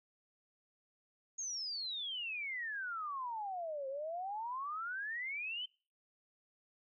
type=exponential two-way sweep; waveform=sine; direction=down then up; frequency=6660 to 526 to 3106 Hz; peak=-38 dBFS; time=1.38-5.66 s; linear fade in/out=10 ms; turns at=3.88 s; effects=noise-tail reverb RT60 0.4 s tail -26 dB re dry